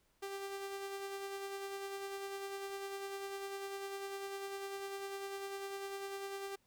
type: tone with tremolo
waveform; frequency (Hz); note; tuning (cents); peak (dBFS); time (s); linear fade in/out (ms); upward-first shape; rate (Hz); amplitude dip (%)
sawtooth; 394; G4; +9; -36; 0.22-6.56; 10; sine; 10; 35
effects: pink hiss -75 dBFS RMS until 6.66 s